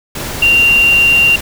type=tone in noise; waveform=sine; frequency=2771 Hz; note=F7; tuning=14 cents flat; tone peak=-6 dBFS; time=0.42-1.36 s; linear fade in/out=5 ms; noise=pink; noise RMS=-22 dBFS; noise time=0.15-1.41 s; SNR=+13 dB; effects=none